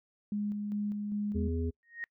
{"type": "tone with tremolo", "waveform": "sine", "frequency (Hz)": 206.9, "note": "G#3", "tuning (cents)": -6, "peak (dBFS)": -30, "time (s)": [0.32, 1.48], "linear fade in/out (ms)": 2, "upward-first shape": "square", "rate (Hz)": 2.5, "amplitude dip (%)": 30}
{"type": "harmonic tone", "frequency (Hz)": 82.6, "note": "E2", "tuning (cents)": 4, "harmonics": [1, 3, 5], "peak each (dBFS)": [-31, -36, -38], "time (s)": [1.34, 1.71], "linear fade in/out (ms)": 20}
{"type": "tone with exponential growth", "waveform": "sine", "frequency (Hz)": 1864.7, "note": "A#6", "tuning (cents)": 0, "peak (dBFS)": -32, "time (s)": [1.83, 2.04], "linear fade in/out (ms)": 0, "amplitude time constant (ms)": 45}
{"effects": ["noise-tail reverb RT60 0.1 s tail -26 dB re dry"]}